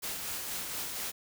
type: noise with tremolo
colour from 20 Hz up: white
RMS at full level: -36 dBFS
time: 0.02-1.12 s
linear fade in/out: 20 ms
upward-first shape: sine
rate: 4.2 Hz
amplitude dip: 30%
effects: none